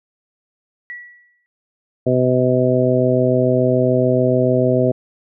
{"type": "tone with exponential decay", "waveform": "sine", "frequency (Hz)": 1941, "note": "B6", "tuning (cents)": -31, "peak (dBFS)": -26, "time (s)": [0.9, 1.46], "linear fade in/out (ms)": 0, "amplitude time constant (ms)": 120}
{"type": "harmonic tone", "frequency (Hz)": 126.9, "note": "B2", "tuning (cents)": 47, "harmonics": [1, 2, 3, 4, 5], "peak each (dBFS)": [-19, -19, -19, -19, -19], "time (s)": [2.06, 4.92], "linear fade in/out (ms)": 10}
{"effects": []}